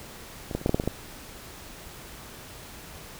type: clicks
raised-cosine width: 2 ms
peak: -21 / -13 / -25 / -10 / -9 / -8 / -12 / -22 / -11 dBFS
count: 9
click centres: 0.512 / 0.55 / 0.614 / 0.661 / 0.694 / 0.745 / 0.799 / 0.838 / 0.876 s
effects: pink hiss -44 dBFS RMS until 3.19 s